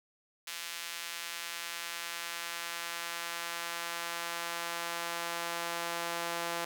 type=tone with high-pass filter sweep; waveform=sawtooth; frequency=170 Hz; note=F3; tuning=46 cents flat; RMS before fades=-38 dBFS; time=0.47-6.65 s; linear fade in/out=5 ms; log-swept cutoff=2400 to 650 Hz; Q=0.77; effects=none